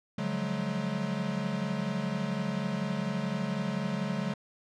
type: tone cluster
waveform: square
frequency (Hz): 143.3 / 176.7 / 188.4 / 212.6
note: D3 / F3 / F#3 / G#3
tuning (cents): -42 / +21 / +32 / +41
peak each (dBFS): -37 / -39 / -35 / -35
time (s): 0.18-4.34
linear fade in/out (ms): 5
effects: low-pass 5000 Hz 12 dB/octave